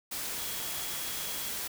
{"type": "tone in noise", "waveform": "sine", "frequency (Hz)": 3322, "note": "G#7", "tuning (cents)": 0, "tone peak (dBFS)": -45, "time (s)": [0.38, 1.5], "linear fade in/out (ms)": 10, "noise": "white", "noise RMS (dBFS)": -36, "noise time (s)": [0.11, 1.68], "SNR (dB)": -12, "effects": []}